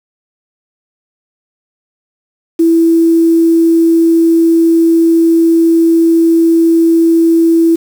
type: tone with quantisation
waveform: sine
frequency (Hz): 331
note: E4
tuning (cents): +7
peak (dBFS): -5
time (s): 2.59-7.76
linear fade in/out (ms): 10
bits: 5
effects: none